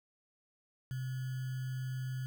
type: tone with sample-and-hold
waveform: sine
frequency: 129.1 Hz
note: C3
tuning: 23 cents flat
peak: -35 dBFS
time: 0.91-2.26 s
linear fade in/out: 0 ms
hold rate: 1575 Hz
effects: none